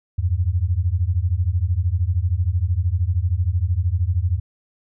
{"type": "beating tone pair", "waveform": "sine", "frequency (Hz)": [82.5, 95.5], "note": ["E2", "G2"], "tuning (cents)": [2, -45], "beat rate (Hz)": 13, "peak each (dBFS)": -20, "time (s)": [0.18, 4.4], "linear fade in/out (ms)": 10, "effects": []}